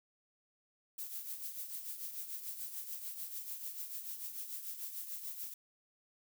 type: noise with tremolo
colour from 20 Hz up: violet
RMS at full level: -41 dBFS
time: 0.98-5.54 s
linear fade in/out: 5 ms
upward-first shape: triangle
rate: 6.8 Hz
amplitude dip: 65%
effects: none